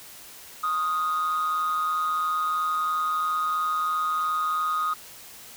sine tone with amplitude modulation, 1244.5 Hz, D#6, in tune, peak -18 dBFS, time 0.63-4.94 s, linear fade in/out 10 ms, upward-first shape sine, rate 163 Hz, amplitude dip 65%, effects tanh soft clip ceiling -20 dBFS + white hiss -45 dBFS RMS until 5.56 s

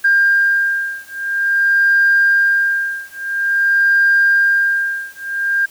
sine beating tone pair, 1600 / 1600.49 Hz, G6 / G6, +35 / +36 cents, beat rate 0.49 Hz, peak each -14 dBFS, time 0.04-5.66 s, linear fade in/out 10 ms, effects tanh soft clip ceiling -4 dBFS + white hiss -44 dBFS RMS until 5.7 s

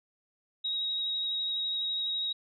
sine tone with vibrato, 3800 Hz, A#7, 33 cents sharp, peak -29 dBFS, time 0.64-2.33 s, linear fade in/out 10 ms, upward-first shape sine, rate 12 Hz, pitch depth 12 cents each way, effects none

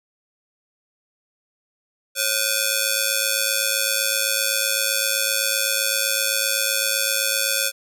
5% pulse ring-modulated tone, 987.8 Hz, B5, in tune, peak -4 dBFS, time 2.15-7.72 s, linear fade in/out 50 ms, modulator 440 Hz, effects none

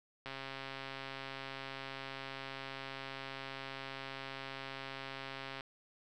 click train, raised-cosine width 0.3 ms, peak -27 dBFS, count 723, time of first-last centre 0.26-5.608 s, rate 135 Hz, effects none

